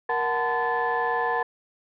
sine tone cluster, 469.4 / 741 / 877 / 1020 / 1742 Hz, A#4 / F#5 / A5 / C6 / A6, +12 / +2 / -6 / -44 / -18 cents, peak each -28 dBFS, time 0.09-1.43 s, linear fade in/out 5 ms, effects tanh soft clip ceiling -15 dBFS

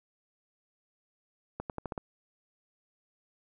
accelerating click train, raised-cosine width 1 ms, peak -21 dBFS, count 6, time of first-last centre 1.6-1.978 s, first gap 98 ms, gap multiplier 0.87, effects none

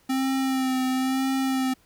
square tone with vibrato, 262.3 Hz, C4, 4 cents sharp, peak -23 dBFS, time 0.09-1.74 s, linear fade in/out 10 ms, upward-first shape sine, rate 1 Hz, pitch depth 28 cents each way, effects pink hiss -61 dBFS RMS until 1.85 s

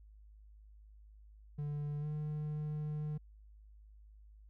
triangle tone with pitch glide, 146.83 to 151.13 Hz, D3 to D3, 0 to +50 cents, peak -34 dBFS, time 1.58-3.18 s, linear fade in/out 10 ms, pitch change +50 cents, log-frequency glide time 2-2.06 s, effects added 52 Hz sine -55 dBFS peak until 4.49 s

